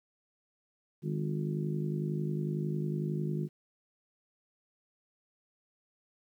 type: harmonic tone with a mistuned harmonic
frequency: 51 Hz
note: G#1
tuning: 31 cents flat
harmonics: 3 / 4 / 5 / 6 / 7 / 8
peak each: -32 / -37 / -46 / -48 / -39 / -50 dBFS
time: 1.02-3.49 s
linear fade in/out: 50 ms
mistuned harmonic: 8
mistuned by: +74 cents
effects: 11-bit